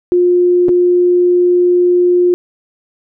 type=tone with dropouts; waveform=sine; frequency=355.5 Hz; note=F4; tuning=31 cents sharp; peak=-7 dBFS; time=0.12-2.34 s; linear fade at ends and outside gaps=0 ms; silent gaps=0.684-0.691 s; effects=none